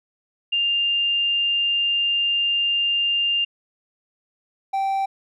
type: tone pair in turn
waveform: sine / triangle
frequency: 2800 / 779.4 Hz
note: F7 / G5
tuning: +4 / -10 cents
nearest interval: octave + minor seventh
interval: 2214 cents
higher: first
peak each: -18 dBFS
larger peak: neither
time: 0.52-3.45 / 4.73-5.06 s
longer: first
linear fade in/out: 10 ms
effects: none

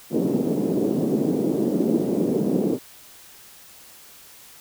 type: band-pass noise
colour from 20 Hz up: white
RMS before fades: -22 dBFS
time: 0.1-2.79 s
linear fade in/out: 50 ms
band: 180 to 390 Hz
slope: 24 dB/octave
effects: white hiss -47 dBFS RMS until 4.6 s

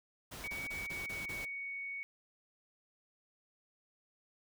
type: noise bursts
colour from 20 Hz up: pink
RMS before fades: -47 dBFS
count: 6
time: 0.31-1.455 s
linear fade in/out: 10 ms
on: 170 ms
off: 25 ms
type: tone with pitch glide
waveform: sine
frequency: 2254 to 2227 Hz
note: C#7 to C#7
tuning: +28 to +7 cents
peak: -39 dBFS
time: 0.44-2.03 s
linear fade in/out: 0 ms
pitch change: -21 cents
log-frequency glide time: 0.7-1.73 s
effects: none

